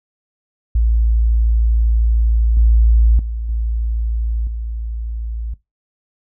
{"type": "tone with level steps", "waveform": "sine", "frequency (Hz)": 56.4, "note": "A1", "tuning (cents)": 44, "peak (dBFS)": [-11, -8, -20, -16, -21], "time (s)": [0.75, 5.54], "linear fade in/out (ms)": 5, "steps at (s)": [2.57, 3.19, 3.49, 4.47], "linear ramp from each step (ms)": 2, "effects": ["noise-tail reverb RT60 0.2 s tail -19 dB re dry"]}